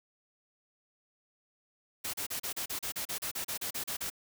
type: noise bursts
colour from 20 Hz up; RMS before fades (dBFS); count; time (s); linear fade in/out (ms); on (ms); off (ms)
white; -36; 16; 2.04-4.101; 10; 96; 35
effects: none